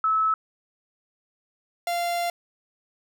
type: tone pair in turn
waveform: sine / 45% pulse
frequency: 1300 / 693 Hz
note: E6 / F5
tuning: -24 / -14 cents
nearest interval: major seventh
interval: 1090 cents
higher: first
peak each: -19 / -24 dBFS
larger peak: first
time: 0.04-0.34 / 1.87-2.3 s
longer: second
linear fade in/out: 2 ms
effects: none